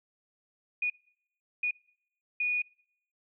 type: tone bursts at uneven times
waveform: sine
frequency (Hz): 2460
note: D#7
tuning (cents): -20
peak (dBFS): -26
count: 3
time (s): 0.82-0.9 / 1.63-1.71 / 2.4-2.62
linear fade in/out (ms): 5
effects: noise-tail reverb RT60 0.7 s tail -24 dB re dry